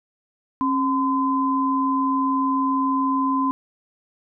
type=tone pair together; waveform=sine; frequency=270.7 / 1022 Hz; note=C#4 / C6; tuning=-41 / -41 cents; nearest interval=octave + major seventh; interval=2300 cents; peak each=-21 dBFS; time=0.61-3.51 s; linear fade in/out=0 ms; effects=none